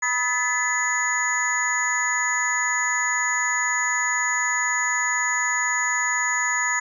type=tone cluster; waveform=sine; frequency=976 / 1270 / 1730 / 2006 / 6790 Hz; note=B5 / D#6 / A6 / B6 / G#8; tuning=-21 / +35 / -30 / +26 / +37 cents; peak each=-28 / -30 / -25 / -25 / -26 dBFS; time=0.02-6.8 s; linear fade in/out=10 ms; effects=tanh soft clip ceiling -10 dBFS